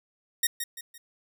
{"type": "tone with echo", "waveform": "5% pulse", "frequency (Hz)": 1864.7, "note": "A#6", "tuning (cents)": 0, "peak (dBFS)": -11, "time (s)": [0.43, 0.47], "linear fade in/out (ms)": 5, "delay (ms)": 170, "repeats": 3, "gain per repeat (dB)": -8, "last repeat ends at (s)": 0.98, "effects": []}